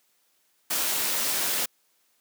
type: noise with amplitude modulation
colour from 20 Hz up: white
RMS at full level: -24 dBFS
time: 0.7-1.66 s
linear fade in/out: 10 ms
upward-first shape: sine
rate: 261 Hz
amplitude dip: 55%
effects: white hiss -68 dBFS RMS until 2.2 s + high-pass 200 Hz 12 dB/octave